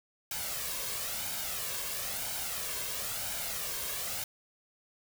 white noise with flanger, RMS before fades -36 dBFS, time 0.31-4.24 s, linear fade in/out 2 ms, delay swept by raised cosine 1.3 to 1.88 ms, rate 1 Hz, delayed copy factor +0.55, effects none

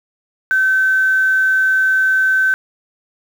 sine tone with quantisation, 1535 Hz, G6, 37 cents flat, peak -11 dBFS, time 0.51-2.54 s, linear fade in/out 0 ms, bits 6, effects none

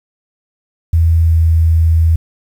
sine tone with pitch glide, 82.41 to 81.6 Hz, E2 to E2, 0 to -17 cents, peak -7 dBFS, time 0.93-2.16 s, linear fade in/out 5 ms, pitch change -17 cents, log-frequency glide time 1.22-1.37 s, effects 7-bit

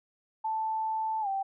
sine tone with pitch glide, 880 to 779.5 Hz, A5 to G5, 0 to -10 cents, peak -28 dBFS, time 0.44-1.43 s, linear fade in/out 10 ms, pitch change -210 cents, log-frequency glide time 1.21-1.28 s, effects none

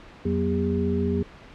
sine tone cluster, 87 / 184.8 / 239.9 / 403.8 Hz, F2 / F#3 / A#3 / G#4, -6 / -2 / +50 / -49 cents, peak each -27 dBFS, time 0.25-1.23 s, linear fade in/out 5 ms, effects pink hiss -46 dBFS RMS until 1.54 s + low-pass 3000 Hz 12 dB/octave

